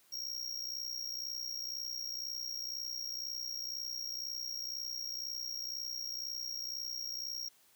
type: tone with amplitude modulation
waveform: square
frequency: 5588 Hz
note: F8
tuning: in tune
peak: -35 dBFS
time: 0.12-7.49 s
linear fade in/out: 10 ms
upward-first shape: sine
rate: 62 Hz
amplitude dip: 75%
effects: white hiss -66 dBFS RMS until 7.75 s + high-pass 100 Hz 12 dB/octave